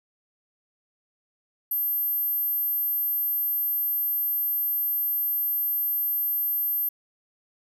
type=tone; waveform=sine; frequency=12940 Hz; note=G#9; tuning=46 cents flat; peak=-23 dBFS; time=1.71-6.89 s; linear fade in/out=5 ms; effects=none